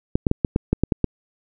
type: clicks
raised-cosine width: 3 ms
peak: -4 dBFS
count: 9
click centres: 0.155 / 0.268 / 0.314 / 0.448 / 0.561 / 0.73 / 0.836 / 0.922 / 1.043 s
effects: none